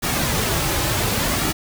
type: noise with flanger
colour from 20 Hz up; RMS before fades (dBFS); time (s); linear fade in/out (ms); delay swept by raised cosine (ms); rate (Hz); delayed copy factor
pink; -21; 0.02-1.53; 20; 1.9 to 4.4; 0.68; -0.5
effects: none